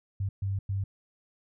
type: tone bursts at uneven times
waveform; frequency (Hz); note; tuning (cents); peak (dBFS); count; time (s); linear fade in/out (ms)
sine; 98; G2; 0; -27; 3; 0.2-0.29 / 0.42-0.59 / 0.69-0.84; 5
effects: none